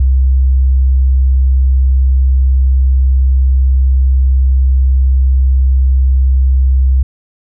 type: tone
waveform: sine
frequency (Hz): 65.41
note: C2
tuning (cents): 0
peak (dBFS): -6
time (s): 0-7.03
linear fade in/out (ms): 5
effects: none